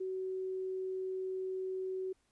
sine tone, 375.9 Hz, F#4, 27 cents sharp, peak -35 dBFS, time 0-2.13 s, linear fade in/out 10 ms, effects pink hiss -75 dBFS RMS until 2.31 s + resampled to 24000 Hz

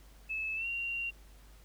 sine tone with pitch glide, 2606 to 2761 Hz, E7 to F7, -20 to -20 cents, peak -33 dBFS, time 0.29-1.11 s, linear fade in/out 20 ms, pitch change +100 cents, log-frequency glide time 0.55-0.67 s, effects added 50 Hz sine -54 dBFS peak until 1.64 s + pink hiss -62 dBFS RMS until 1.64 s

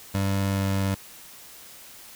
25% pulse tone with pitch glide, 98 to 97.32 Hz, G2 to G2, 0 to -12 cents, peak -19 dBFS, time 0.14-0.95 s, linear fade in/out 10 ms, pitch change -12 cents, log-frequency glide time 0.55-0.66 s, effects white hiss -46 dBFS RMS until 2.15 s

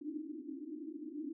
pink band-pass noise, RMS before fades -44 dBFS, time 0.01-1.33 s, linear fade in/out 10 ms, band 270 to 330 Hz, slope 96 dB/octave, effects none

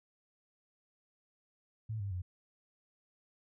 sine tone with pitch steps, 110 / 99.71 / 90.39 Hz, A2 / G2 / F#2, 0 / +30 / -40 cents, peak -35 dBFS, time 1.89-2.22 s, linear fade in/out 10 ms, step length 110 ms, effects none

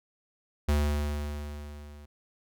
square tone with level ramp, 73.6 Hz, D2, 4 cents sharp, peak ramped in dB -22 to -47 dBFS, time 0.68-2.06 s, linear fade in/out 10 ms, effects none

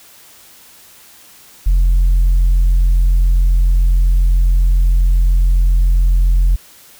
sine tone, 43.65 Hz, F1, in tune, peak -6 dBFS, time 1.66-6.56 s, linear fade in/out 10 ms, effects tanh soft clip ceiling -7 dBFS + white hiss -43 dBFS RMS until 6.99 s

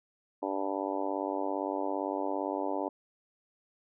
harmonic tone, 97.6 Hz, G2, 7 cents flat, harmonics 3 / 4 / 5 / 6 / 7 / 8 / 9 / 10, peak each -36 / -38 / -40 / -37 / -40 / -41 / -38 / -43 dBFS, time 0.42-2.89 s, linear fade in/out 10 ms, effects none

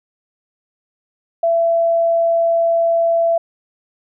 sine tone, 670 Hz, E5, 28 cents sharp, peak -12 dBFS, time 1.43-3.38 s, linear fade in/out 5 ms, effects none

